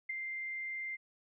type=tone with ADSR envelope; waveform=sine; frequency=2093 Hz; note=C7; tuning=in tune; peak=-32 dBFS; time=0.09-0.97 s; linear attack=9 ms; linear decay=13 ms; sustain=-5 dB; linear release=25 ms; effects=none